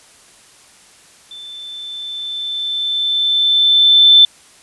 sine tone with level ramp, 3535 Hz, A7, 7 cents sharp, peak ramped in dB -31 to -3 dBFS, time 1.31-4.25 s, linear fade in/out 2 ms, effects white hiss -46 dBFS RMS until 4.62 s + resampled to 24000 Hz

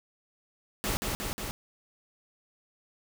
pink noise with echo, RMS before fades -30 dBFS, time 0.84-0.97 s, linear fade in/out 0 ms, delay 180 ms, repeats 3, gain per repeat -2 dB, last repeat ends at 1.51 s, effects none

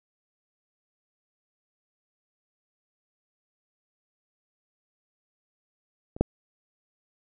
clicks, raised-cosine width 2 ms, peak -25 / -6 dBFS, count 2, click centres 6.165 / 6.21 s, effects none

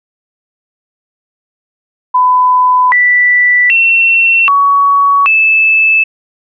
sine tone with pitch steps, 1003 / 1970 / 2708 / 1125 / 2623 Hz, B5 / B6 / E7 / C#6 / E7, +26 / -5 / +46 / +25 / -9 cents, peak -5 dBFS, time 2.14-6.04 s, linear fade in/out 10 ms, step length 780 ms, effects none

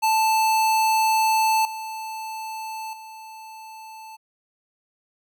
square tone with level steps, 880 Hz, A5, in tune, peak -18 / -31 / -39 dBFS, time 0.02-4.17 s, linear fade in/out 20 ms, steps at 1.65 / 2.93 s, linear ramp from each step 2 ms, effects none

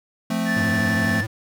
square chord, F major, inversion none, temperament equal, 174.61 / 220 / 261.6 Hz, F3 / A3 / C4, 0 / 0 / 0 cents, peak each -28 / -24 / -29 dBFS, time 0.3-1.21 s, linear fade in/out 5 ms
triangle tone, 1760 Hz, A6, in tune, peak -21 dBFS, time 0.45-1.26 s, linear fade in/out 50 ms
square tone with vibrato, 103.2 Hz, G#2, 10 cents flat, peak -26 dBFS, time 0.56-1.27 s, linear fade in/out 10 ms, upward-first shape sine, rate 12 Hz, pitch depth 160 cents each way
effects none

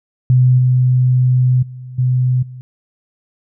sine tone with level steps, 126.7 Hz, B2, 45 cents sharp, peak -7 / -9 / -28 / -11 / -29 dBFS, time 0.3-2.61 s, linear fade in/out 0 ms, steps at 0.58 / 1.62 / 1.98 / 2.42 s, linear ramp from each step 10 ms, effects none

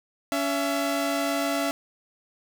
sawtooth tone pair together, 281.7 / 670 Hz, C#4 / E5, +28 / +28 cents, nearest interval octave + minor third, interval 1500 cents, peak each -23 / -23 dBFS, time 0.32-1.71 s, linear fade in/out 0 ms, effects none

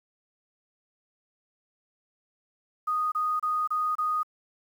sine tone bursts, 1240 Hz, D#6, 6 cents flat, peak -24 dBFS, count 5, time 2.87-4.232 s, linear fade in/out 10 ms, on 250 ms, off 28 ms, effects 9-bit

